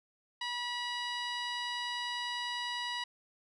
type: tone with low-pass filter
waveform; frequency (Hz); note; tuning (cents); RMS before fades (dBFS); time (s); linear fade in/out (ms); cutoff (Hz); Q
15% pulse; 970; B5; -31; -37; 0.41-3.04; 5; 5300; 1.6
effects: none

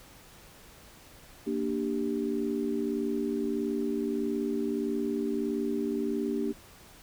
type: chord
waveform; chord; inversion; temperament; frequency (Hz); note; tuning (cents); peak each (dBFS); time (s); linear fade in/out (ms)
sine; G minor; first; equal with one note detuned; 233.1 / 294.7 / 392; Bb3 / D4 / G4; 0 / +6 / 0; -32; 1.46-6.53; 20
effects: pink hiss -53 dBFS RMS until 7.02 s

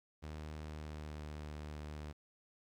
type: tone with pitch glide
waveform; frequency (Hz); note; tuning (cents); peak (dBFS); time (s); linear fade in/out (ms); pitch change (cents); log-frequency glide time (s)
sawtooth; 76.7 to 75.3; D#2 to D2; -24 to +44; -40; 0.22-2.13; 20; -32; 0.7-1.33
effects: low-pass 7000 Hz 12 dB/octave + 12-bit

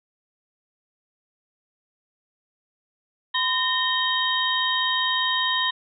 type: tone cluster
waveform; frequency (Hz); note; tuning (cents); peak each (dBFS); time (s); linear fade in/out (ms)
sine; 1017 / 1834 / 3140 / 3765; C6 / A#6 / G7 / A#7; -50 / -29 / +2 / +16; -26; 3.34-5.71; 10
effects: none

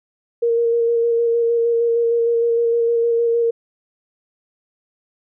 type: tone with vibrato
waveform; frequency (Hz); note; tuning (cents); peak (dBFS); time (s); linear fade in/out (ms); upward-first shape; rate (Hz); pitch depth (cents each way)
sine; 466.2; A#4; 0; -14; 0.42-3.51; 10; square; 6.5; 13
effects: none

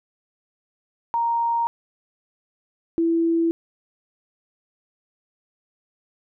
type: tone pair in turn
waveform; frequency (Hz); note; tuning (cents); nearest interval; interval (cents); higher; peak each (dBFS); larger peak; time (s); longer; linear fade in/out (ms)
sine; 932.3 / 332.2; A#5 / E4; 0 / +13; octave + tritone; 1787; first; -19 / -17; second; 1.14-1.67 / 2.98-3.51; neither; 0
effects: none

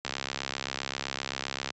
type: click train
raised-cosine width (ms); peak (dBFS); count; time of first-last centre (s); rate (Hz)
0.2; -13; 113; 0.05-1.704; 67.7
effects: high-pass 100 Hz 12 dB/octave + resampled to 16000 Hz

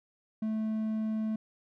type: tone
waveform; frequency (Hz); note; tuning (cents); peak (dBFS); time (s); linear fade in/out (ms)
triangle; 218.3; A3; -13; -27; 0.42-1.36; 5
effects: none

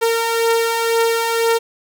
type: beating tone pair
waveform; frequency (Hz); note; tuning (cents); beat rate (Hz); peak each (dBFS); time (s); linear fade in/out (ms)
sawtooth; 457.4 / 459.4; A#4 / A#4; -33 / -25; 2; -18 / -12; 0.01-1.59; 20
effects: none

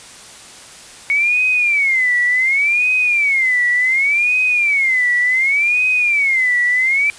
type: tone with vibrato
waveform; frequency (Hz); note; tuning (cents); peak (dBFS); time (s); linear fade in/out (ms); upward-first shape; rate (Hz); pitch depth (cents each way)
sine; 2213; C#7; -3; -12; 1.1-7.1; 0; sine; 0.68; 220
effects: white hiss -38 dBFS RMS until 7.18 s + resampled to 22050 Hz

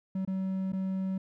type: tone with dropouts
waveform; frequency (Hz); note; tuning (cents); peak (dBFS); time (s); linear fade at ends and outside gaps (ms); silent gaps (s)
triangle; 189.9; F#3; +45; -27; 0.15-1.18; 5; 0.251-0.275 / 0.722-0.731
effects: none

